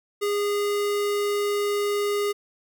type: tone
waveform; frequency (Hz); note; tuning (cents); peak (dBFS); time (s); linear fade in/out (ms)
square; 409.8; G#4; -23; -23; 0.21-2.33; 20
effects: none